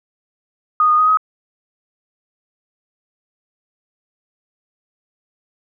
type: tone with pitch steps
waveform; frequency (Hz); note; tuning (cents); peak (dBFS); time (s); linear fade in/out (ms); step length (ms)
sine; 1237 / 1228 / 1250 / 1266; D#6 / D#6 / D#6 / D#6; -10 / -23 / +8 / +30; -10; 0.8-1.172; 2; 93
effects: none